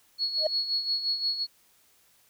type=tone with tremolo; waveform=sine; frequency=4350 Hz; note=C#8; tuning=33 cents flat; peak=-23 dBFS; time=0.18-1.47 s; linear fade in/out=50 ms; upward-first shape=sine; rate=5.7 Hz; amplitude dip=65%
type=tone with exponential growth; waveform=sine; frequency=622.3 Hz; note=D#5; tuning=in tune; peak=-18 dBFS; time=0.37-0.47 s; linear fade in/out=5 ms; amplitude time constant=21 ms
effects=tanh soft clip ceiling -14 dBFS + white hiss -63 dBFS RMS until 2.29 s